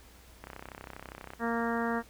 click train, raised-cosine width 0.5 ms, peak -27 dBFS, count 30, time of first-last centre 0.44-1.335 s, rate 32.4 Hz
harmonic tone, 232.2 Hz, A#3, 7 cents flat, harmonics 1 / 2 / 3 / 4 / 5 / 6 / 7 / 8, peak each -32 / -35 / -37 / -38 / -39 / -40 / -40 / -41 dBFS, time 1.39-2.03 s, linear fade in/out 50 ms
effects added 60 Hz sine -56 dBFS peak until 2.09 s + pink hiss -57 dBFS RMS until 2.09 s

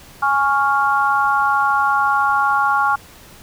sine chord, Db major, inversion second, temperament equal, 830.6 / 1108.7 / 1396.9 Hz, Ab5 / Db6 / F6, 0 / 0 / 0 cents, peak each -18 dBFS, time 0.22-2.96 s, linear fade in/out 10 ms, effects pink hiss -43 dBFS RMS until 3.42 s

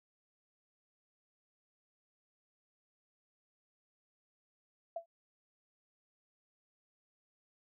sine tone with exponential decay, 672 Hz, E5, 33 cents sharp, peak -33 dBFS, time 4.96-5.06 s, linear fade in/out 5 ms, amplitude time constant 21 ms, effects none

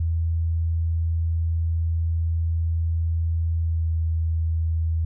sine tone with pitch glide, 82.41 to 81.32 Hz, E2 to E2, 0 to -23 cents, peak -20 dBFS, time 0-5.05 s, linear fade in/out 5 ms, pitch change -23 cents, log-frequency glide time 3.59-3.9 s, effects none

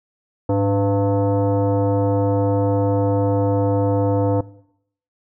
sine tone with frequency modulation, 104.4 Hz, G#2, 10 cents sharp, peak -15 dBFS, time 0.49-4.41 s, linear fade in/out 5 ms, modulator 397 Hz, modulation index 1.4, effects noise-tail reverb RT60 0.7 s tail -19 dB re dry

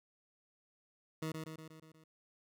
20% pulse tone with echo, 158.5 Hz, D#3, 32 cents sharp, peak -32 dBFS, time 1.22-1.32 s, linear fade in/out 5 ms, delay 120 ms, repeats 6, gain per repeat -4 dB, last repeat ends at 2.04 s, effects none

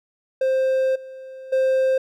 triangle tone with level steps, 525 Hz, C5, 6 cents sharp, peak -15 / -33 / -14 dBFS, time 0.41-1.98 s, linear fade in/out 5 ms, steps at 0.95 / 1.52 s, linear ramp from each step 10 ms, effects none

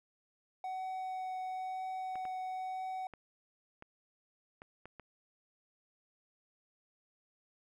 triangle tone with vibrato, 749 Hz, F#5, 21 cents sharp, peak -35 dBFS, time 0.64-3.07 s, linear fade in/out 2 ms, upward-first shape triangle, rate 1 Hz, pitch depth 9 cents each way
clicks, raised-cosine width 0.5 ms, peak -34 dBFS, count 7, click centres 2.156 / 2.253 / 3.137 / 3.824 / 4.619 / 4.856 / 4.997 s
effects none

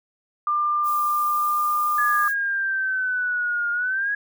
sine tone with pitch glide, 1195 to 1204 Hz, D6 to D6, +30 to +43 cents, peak -19 dBFS, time 0.47-2.28 s, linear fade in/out 2 ms, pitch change +13 cents, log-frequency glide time 1.02-1.76 s
violet noise, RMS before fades -36 dBFS, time 0.83-2.35 s, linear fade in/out 50 ms
sine exponential two-way sweep, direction down then up, 1694 to 1412 to 1676 Hz, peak -21 dBFS, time 1.98-4.15 s, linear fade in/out 5 ms, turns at 3.71 s
effects none

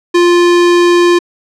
square tone, 349.2 Hz, F4, in tune, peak -6 dBFS, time 0.14-1.19 s, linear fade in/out 10 ms, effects low-pass 6000 Hz 12 dB/octave

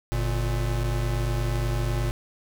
square tone pair together, 48.71 / 117.6 Hz, G1 / A#2, -10 / +16 cents, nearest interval octave + minor third, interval 1526 cents, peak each -27 dBFS, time 0.12-2.11 s, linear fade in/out 0 ms, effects none

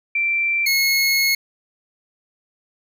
sine / 25% pulse tone pair in turn, 2349 / 2175 Hz, D7 / C#7, 0 / -33 cents, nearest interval minor second, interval 133 cents, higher first, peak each -17 / -12 dBFS, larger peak second, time 0.15-0.66 / 0.66-1.35 s, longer second, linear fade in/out 5 ms, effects none

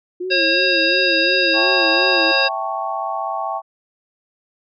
sine tone with vibrato, 349.2 Hz, F4, in tune, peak -22 dBFS, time 0.2-2.32 s, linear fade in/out 10 ms, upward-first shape sine, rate 2.8 Hz, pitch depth 120 cents each way
harmonic tone, 542 Hz, C#5, 39 cents flat, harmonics 1 / 3 / 5 / 7 / 9, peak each -21 / -20 / -19 / -22 / -21 dBFS, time 0.3-2.49 s, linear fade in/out 20 ms
sine chord, A dominant seventh, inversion second, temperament equal, 659.3 / 784 / 880 / 1108.7 Hz, E5 / G5 / A5 / C#6, 0 / 0 / 0 / 0 cents, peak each -27 / -25 / -28 / -26 dBFS, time 1.53-3.62 s, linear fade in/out 50 ms
effects none

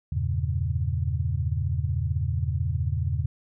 sine chord, E diminished seventh, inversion none, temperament equal, 82.41 / 98 / 116.54 / 138.59 Hz, E2 / G2 / Bb2 / Db3, 0 / 0 / 0 / 0 cents, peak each -27 / -30 / -30 / -30 dBFS, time 0.12-3.26 s, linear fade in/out 5 ms, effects none

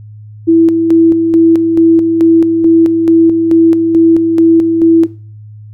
sine tone with tremolo, 329.6 Hz, E4, in tune, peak -3 dBFS, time 0.47-5.07 s, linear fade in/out 20 ms, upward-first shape square, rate 2.3 Hz, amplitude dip 45%, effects noise-tail reverb RT60 0.4 s tail -19 dB re dry + added 106 Hz sine -29 dBFS peak until 5.73 s

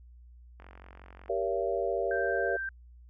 click train, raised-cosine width 0.5 ms, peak -35 dBFS, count 32, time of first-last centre 0.6-1.281 s, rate 45.5 Hz
sine chord, G diminished seventh, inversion none, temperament just, 392 / 470.4 / 564.5 / 677.4 Hz, G4 / Bb4 / Db5 / Fb5, 0 / +16 / +31 / +47 cents, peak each -33 dBFS, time 1.29-2.57 s, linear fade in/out 10 ms
sine tone, 1568 Hz, G6, in tune, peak -32 dBFS, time 2.11-2.69 s, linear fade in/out 2 ms
effects added 60 Hz sine -50 dBFS peak until 3.09 s

